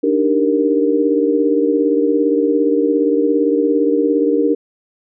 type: chord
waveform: sine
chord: Eb major seventh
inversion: third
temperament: equal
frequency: 293.7 / 311.1 / 392 / 466.2 Hz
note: D4 / Eb4 / G4 / Bb4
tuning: 0 / 0 / 0 / 0 cents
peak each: -16 / -21 / -19 / -16 dBFS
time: 0.03-4.55 s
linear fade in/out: 10 ms
effects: none